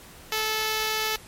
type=tone; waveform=5% pulse; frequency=435.4 Hz; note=A4; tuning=18 cents flat; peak=-13 dBFS; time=0.32-1.16 s; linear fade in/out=2 ms; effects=pink hiss -47 dBFS RMS until 1.27 s + MP3 64 kbps